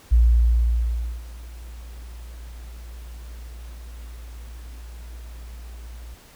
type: tone with ADSR envelope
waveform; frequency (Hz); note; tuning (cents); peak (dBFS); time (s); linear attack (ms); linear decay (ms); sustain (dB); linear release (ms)
sine; 58.27; A#1; 0; -11; 0.11-6.15; 18; 1100; -24; 13
effects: pink hiss -50 dBFS RMS until 6.35 s